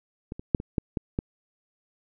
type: clicks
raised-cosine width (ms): 3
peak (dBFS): -21 / -24 / -6 / -22 / -11 / -14 / -13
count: 7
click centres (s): 0.321 / 0.395 / 0.548 / 0.601 / 0.782 / 0.972 / 1.189
effects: none